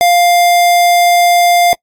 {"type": "tone", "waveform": "square", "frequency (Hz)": 700, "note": "F5", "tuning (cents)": 4, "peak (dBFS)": -7, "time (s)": [0.01, 1.73], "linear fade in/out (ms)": 0, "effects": ["noise-tail reverb RT60 0.1 s tail -25 dB re dry", "AAC 64 kbps"]}